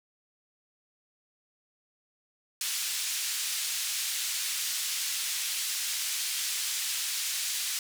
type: band-pass noise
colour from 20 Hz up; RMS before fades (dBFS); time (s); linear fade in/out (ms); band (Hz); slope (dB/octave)
white; -32; 2.61-7.79; 2; 2400 to 9000; 12
effects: none